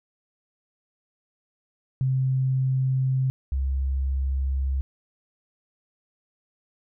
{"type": "tone pair in turn", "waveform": "sine", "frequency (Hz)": [131.3, 67.07], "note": ["C3", "C2"], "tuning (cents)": [6, 43], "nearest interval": "octave", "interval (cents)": 1163, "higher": "first", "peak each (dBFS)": [-20, -22], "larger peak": "first", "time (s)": [[2.01, 3.3], [3.52, 4.81]], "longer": "neither", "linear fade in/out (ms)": 0, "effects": []}